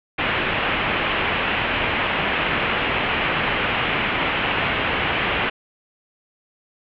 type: low-pass noise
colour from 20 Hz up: white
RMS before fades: -22 dBFS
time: 0.18-5.5 s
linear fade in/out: 10 ms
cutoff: 3000 Hz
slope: 48 dB/octave
effects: none